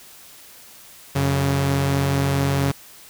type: tone pair together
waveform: sawtooth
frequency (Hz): 90.95 / 138.59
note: F#2 / C#3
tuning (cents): -29 / 0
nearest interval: perfect fifth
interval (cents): 729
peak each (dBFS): -21 / -15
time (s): 1.15-2.72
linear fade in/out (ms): 10
effects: white hiss -45 dBFS RMS until 3.09 s